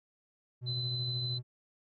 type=tone with tremolo; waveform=triangle; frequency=123.47 Hz; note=B2; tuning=in tune; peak=-31 dBFS; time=0.61-1.43 s; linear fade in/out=50 ms; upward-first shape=sine; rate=13 Hz; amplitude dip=35%
type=tone; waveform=sine; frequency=4032 Hz; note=B7; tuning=35 cents sharp; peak=-35 dBFS; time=0.66-1.39 s; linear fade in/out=20 ms
effects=none